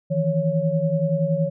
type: tone cluster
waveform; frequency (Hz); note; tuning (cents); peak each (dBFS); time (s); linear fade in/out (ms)
sine; 156.6 / 167.2 / 556; D#3 / E3 / C#5; +11 / +25 / +5; -23; 0.1-1.5; 20
effects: none